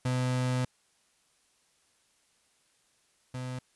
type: tone pair in turn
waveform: 35% pulse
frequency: 126.7 / 127.18 Hz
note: B2 / C3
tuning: +45 / -49 cents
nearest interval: unison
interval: 6 cents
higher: second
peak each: -25 / -33 dBFS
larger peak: first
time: 0.05-0.65 / 3.34-3.59 s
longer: first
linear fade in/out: 5 ms
effects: white hiss -69 dBFS RMS until 3.75 s + resampled to 24000 Hz